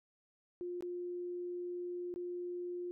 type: tone with dropouts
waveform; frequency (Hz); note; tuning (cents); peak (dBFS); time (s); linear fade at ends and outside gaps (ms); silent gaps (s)
sine; 353.9; F4; +23; -38; 0.61-2.91; 0; 0.808-0.824 / 2.14-2.16
effects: none